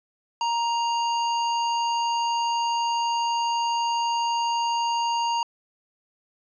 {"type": "tone", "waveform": "square", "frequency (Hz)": 936, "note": "A#5", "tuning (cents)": 7, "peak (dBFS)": -23, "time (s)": [0.41, 5.43], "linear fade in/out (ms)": 2, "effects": ["resampled to 16000 Hz"]}